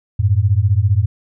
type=beating tone pair; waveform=sine; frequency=93 / 108 Hz; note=F#2 / A2; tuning=+9 / -32 cents; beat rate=15 Hz; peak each=-14 dBFS; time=0.19-1.06 s; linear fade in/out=10 ms; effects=none